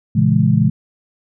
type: chord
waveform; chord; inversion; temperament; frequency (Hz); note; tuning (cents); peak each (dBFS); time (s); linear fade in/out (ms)
sine; A# half-diminished seventh; none; just; 116.54 / 139.85 / 167.82 / 209.8; A#2 / C#3 / E3 / G#3; 0 / +16 / +31 / +18; -16; 0.15-0.7; 10
effects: none